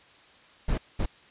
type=noise bursts at uneven times; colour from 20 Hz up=brown; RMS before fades=-25 dBFS; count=2; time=0.68-0.78 / 0.99-1.06 s; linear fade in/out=10 ms; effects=white hiss -55 dBFS RMS until 1.3 s + resampled to 8000 Hz